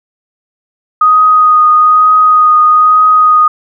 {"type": "tone with vibrato", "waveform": "sine", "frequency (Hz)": 1244.5, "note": "D#6", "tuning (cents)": 0, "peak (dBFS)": -3, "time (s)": [1.01, 3.48], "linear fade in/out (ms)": 5, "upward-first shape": "triangle", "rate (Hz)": 1.1, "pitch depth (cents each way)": 16, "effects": []}